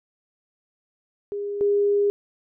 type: tone pair in turn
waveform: sine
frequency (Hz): 406.9 / 406.9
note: G#4 / G#4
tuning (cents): -35 / -35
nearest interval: unison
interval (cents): 0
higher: neither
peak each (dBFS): -26 / -17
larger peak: second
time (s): 1.32-1.61 / 1.61-2.1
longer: second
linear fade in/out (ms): 0
effects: none